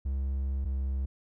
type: tone pair in turn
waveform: triangle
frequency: 67.5 / 66.92 Hz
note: C#2 / C2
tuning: -45 / +40 cents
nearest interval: unison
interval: 15 cents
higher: first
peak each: -26 dBFS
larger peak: neither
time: 0.05-0.65 / 0.65-1.06 s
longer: first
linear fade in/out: 10 ms
effects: none